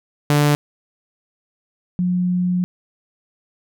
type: tone pair in turn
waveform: sawtooth / sine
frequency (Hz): 146.83 / 179.72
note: D3 / F3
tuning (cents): 0 / +50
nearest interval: minor third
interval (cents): 350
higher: second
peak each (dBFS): -9 / -16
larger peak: first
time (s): 0.3-0.55 / 1.99-2.64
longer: second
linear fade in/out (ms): 0
effects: none